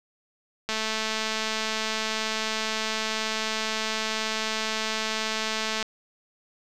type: click train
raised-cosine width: 0.2 ms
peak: -11 dBFS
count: 1126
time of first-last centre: 0.69-5.827 s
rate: 219 Hz
effects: none